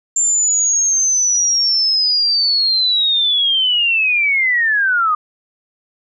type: linear sweep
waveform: sine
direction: down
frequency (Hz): 7310 to 1206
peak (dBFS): -12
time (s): 0.16-5.15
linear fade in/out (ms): 5
effects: none